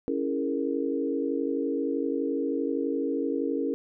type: chord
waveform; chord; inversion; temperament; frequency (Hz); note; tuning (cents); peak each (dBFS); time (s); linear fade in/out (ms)
sine; A# half-diminished seventh; first; equal; 277.2 / 329.6 / 415.3 / 466.2; C#4 / E4 / G#4 / A#4; 0 / 0 / 0 / 0; -29 / -32 / -33 / -31; 0.08-3.74; 0
effects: none